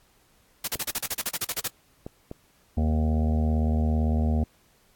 white noise bursts, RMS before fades -28 dBFS, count 14, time 0.64-1.678 s, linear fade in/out 5 ms, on 37 ms, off 40 ms
clicks, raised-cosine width 2 ms, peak -22 dBFS, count 3, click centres 0.756 / 2.065 / 2.314 s
harmonic tone, 77.78 Hz, D#2, in tune, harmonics 1 / 2 / 3 / 5 / 6 / 7 / 8 / 9 / 10, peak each -22 / -34 / -27 / -41 / -41 / -41 / -42 / -39 / -44 dBFS, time 2.77-4.44 s, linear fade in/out 5 ms
effects pink hiss -62 dBFS RMS until 4.95 s + AAC 64 kbps

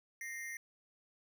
square ring-modulated tone, 1975.5 Hz, B6, in tune, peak -39 dBFS, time 0.21-0.57 s, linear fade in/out 2 ms, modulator 123 Hz, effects none

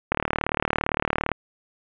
click train, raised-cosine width 0.5 ms, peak -6 dBFS, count 46, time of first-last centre 0.12-1.317 s, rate 37.6 Hz, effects resampled to 8000 Hz + 7-bit

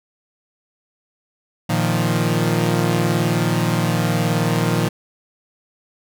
sawtooth chord, Bb suspended fourth, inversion none, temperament equal, 116.54 / 155.56 / 174.61 Hz, Bb2 / Eb3 / F3, 0 / 0 / 0 cents, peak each -17 dBFS, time 1.69-4.89 s, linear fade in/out 10 ms, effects none

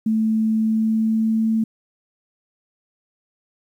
sine tone with pitch glide, 220 to 222.3 Hz, A3 to A3, 0 to +18 cents, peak -16 dBFS, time 0.06-1.64 s, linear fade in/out 5 ms, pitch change +18 cents, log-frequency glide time 0.58-1.49 s, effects 9-bit

